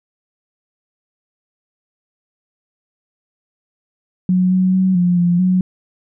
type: tone with pitch steps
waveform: sine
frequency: 183.3 / 185.6 / 187.5 / 177.2 / 174.5 / 184 Hz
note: F#3 / F#3 / F#3 / F3 / F3 / F#3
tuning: -16 / +6 / +23 / +25 / -1 / -9 cents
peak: -11 dBFS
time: 4.29-5.61 s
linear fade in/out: 2 ms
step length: 220 ms
effects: none